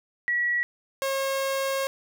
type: tone pair in turn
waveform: sine / sawtooth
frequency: 1929 / 541.3 Hz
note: B6 / C#5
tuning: -41 / -41 cents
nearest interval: octave + minor seventh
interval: 2200 cents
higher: first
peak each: -22 / -21 dBFS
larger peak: second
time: 0.28-0.63 / 1.02-1.87 s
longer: second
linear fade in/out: 0 ms
effects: none